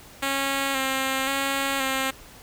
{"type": "tone with vibrato", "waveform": "5% pulse", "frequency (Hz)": 270, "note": "C#4", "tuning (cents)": -45, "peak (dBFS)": -12, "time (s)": [0.22, 2.11], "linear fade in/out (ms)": 10, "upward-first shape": "square", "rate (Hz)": 0.95, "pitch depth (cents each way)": 26, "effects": ["pink hiss -47 dBFS RMS until 2.42 s"]}